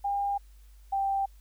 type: tone pair in turn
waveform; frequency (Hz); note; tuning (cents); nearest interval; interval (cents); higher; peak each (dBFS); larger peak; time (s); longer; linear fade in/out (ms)
sine; 803 / 785.1; G5 / G5; +41 / +2; unison; 39; first; -26 / -25; second; 0.04-0.38 / 0.92-1.26; neither; 10
effects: added 50 Hz sine -50 dBFS peak until 1.4 s + white hiss -66 dBFS RMS until 1.4 s